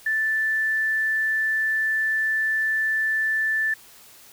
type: tone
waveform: sine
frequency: 1760 Hz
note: A6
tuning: in tune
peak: -20 dBFS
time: 0.06-3.74 s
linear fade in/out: 5 ms
effects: white hiss -49 dBFS RMS until 4.32 s

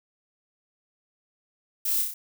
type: noise with echo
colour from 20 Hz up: violet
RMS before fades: -27 dBFS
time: 1.85-2.02 s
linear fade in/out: 5 ms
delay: 30 ms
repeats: 4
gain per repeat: -3 dB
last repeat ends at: 2.14 s
effects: none

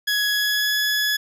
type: tone with pitch glide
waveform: 20% pulse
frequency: 1676 to 1695.5 Hz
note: G#6 to G#6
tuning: +15 to +35 cents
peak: -14 dBFS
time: 0.07-1.17 s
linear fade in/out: 10 ms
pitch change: +20 cents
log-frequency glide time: 0.29-0.77 s
effects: none

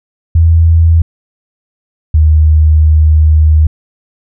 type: tone pair in turn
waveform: sine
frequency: 82.41 / 77.52 Hz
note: E2 / D#2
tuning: 0 / -6 cents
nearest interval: minor second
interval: 106 cents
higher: first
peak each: -3 dBFS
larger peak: neither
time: 0.35-1.02 / 2.14-3.67 s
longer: second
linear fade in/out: 5 ms
effects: none

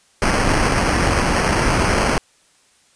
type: noise with sample-and-hold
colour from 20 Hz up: pink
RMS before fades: -17 dBFS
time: 0.22-2.18 s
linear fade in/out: 0 ms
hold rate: 3675 Hz
effects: white hiss -56 dBFS RMS until 2.95 s + resampled to 22050 Hz

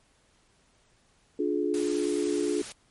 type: chord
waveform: sine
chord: D diminished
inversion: none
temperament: just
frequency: 293.7 / 352.4 / 422.9 Hz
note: D4 / F4 / Ab4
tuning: 0 / +16 / +31 cents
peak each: -29 dBFS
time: 1.39-2.62 s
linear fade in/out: 5 ms
type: noise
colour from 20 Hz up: white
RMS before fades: -40 dBFS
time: 1.74-2.72 s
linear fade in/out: 0 ms
effects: pink hiss -65 dBFS RMS until 2.9 s + MP3 48 kbps

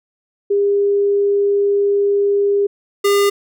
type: tone pair in turn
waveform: sine / square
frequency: 403.3 / 403.3 Hz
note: G4 / G4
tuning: +49 / +49 cents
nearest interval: unison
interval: 0 cents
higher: neither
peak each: -12 dBFS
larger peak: neither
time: 0.5-2.67 / 3.04-3.3 s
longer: first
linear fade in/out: 10 ms
effects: none

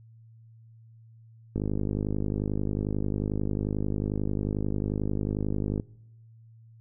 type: click train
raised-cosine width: 3 ms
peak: -16 dBFS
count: 218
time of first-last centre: 1.56-5.798 s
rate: 51.2 Hz
effects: noise-tail reverb RT60 1.0 s tail -25 dB re dry + added 113 Hz sine -50 dBFS peak until 6.8 s

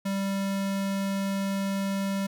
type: tone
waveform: square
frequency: 196 Hz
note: G3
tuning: in tune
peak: -27 dBFS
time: 0.05-2.27 s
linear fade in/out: 10 ms
effects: none

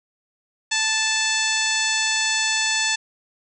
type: harmonic tone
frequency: 878 Hz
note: A5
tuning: 4 cents flat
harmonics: 1 / 2 / 3 / 4 / 5 / 6 / 7 / 8 / 9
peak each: -31 / -25 / -26 / -27 / -28 / -31 / -29 / -30 / -30 dBFS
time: 0.71-2.96 s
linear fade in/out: 10 ms
effects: none

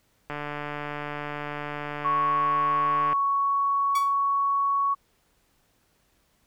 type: click train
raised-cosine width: 0.5 ms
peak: -18 dBFS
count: 417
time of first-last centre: 0.3-3.13 s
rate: 147 Hz
type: tone with pitch glide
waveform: sine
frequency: 1108.7 to 1115.1 Hz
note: C#6 to C#6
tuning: 0 to +10 cents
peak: -21 dBFS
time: 2.04-4.95 s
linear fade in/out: 20 ms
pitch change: +10 cents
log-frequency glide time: 2.77-3.61 s
type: tone with exponential decay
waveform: sawtooth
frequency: 1135 Hz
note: C#6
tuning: 41 cents sharp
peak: -22 dBFS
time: 3.95-4.15 s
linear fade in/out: 5 ms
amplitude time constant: 42 ms
effects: pink hiss -67 dBFS RMS until 6.46 s

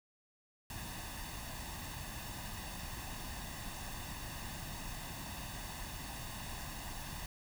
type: noise with comb filter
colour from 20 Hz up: pink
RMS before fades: -44 dBFS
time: 0.7-7.26 s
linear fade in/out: 2 ms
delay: 1.1 ms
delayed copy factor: +0.65
effects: none

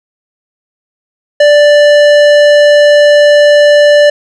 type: tone with tanh clipping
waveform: sine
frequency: 587.3 Hz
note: D5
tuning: in tune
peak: -4 dBFS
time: 1.4-4.1 s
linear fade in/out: 5 ms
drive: 16 dB
effects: none

